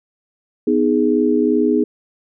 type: chord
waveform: sine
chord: G# minor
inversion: first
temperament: just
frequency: 249.2 / 311.5 / 415.3 Hz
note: B3 / D#4 / G#4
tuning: +16 / +2 / 0 cents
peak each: -17 dBFS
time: 0.67-1.84 s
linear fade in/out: 5 ms
effects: none